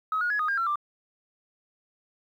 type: tone with pitch steps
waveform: sine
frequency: 1276 / 1442 / 1683 / 1241 / 1608 / 1354 / 1182 Hz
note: D#6 / F#6 / G#6 / D#6 / G6 / E6 / D6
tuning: +43 / -45 / +23 / -5 / +44 / +46 / +11 cents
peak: -23 dBFS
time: 0.12-0.757 s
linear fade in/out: 2 ms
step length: 91 ms
effects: tanh soft clip ceiling -19 dBFS + 10-bit